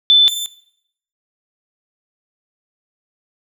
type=tone pair in turn; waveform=sine / sawtooth; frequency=3520 / 3542 Hz; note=A7 / A7; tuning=0 / +11 cents; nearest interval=unison; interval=11 cents; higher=second; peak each=-6 / -18 dBFS; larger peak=first; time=0.1-0.28 / 0.28-0.46 s; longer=neither; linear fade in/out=0 ms; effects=noise-tail reverb RT60 0.7 s tail -19 dB re dry